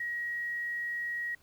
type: tone with quantisation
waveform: sine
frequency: 1900 Hz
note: A#6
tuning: 33 cents sharp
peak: -32 dBFS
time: 0-1.35 s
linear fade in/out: 5 ms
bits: 10
effects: pink hiss -65 dBFS RMS until 1.42 s